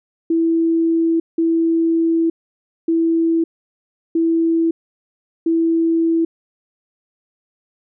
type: tone bursts at uneven times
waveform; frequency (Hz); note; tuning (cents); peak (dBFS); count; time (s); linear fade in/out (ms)
sine; 329.6; E4; 0; -13; 5; 0.3-1.2 / 1.38-2.3 / 2.88-3.44 / 4.15-4.71 / 5.46-6.25; 5
effects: none